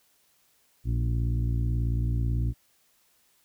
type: harmonic tone with a mistuned harmonic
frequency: 58.27 Hz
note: A#1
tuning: in tune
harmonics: 1 / 2 / 3 / 4 / 5 / 6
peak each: -26 / -27 / -42 / -41 / -41 / -47 dBFS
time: 0.84-2.54 s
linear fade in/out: 50 ms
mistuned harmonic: 5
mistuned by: -17 cents
effects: white hiss -66 dBFS RMS until 3.44 s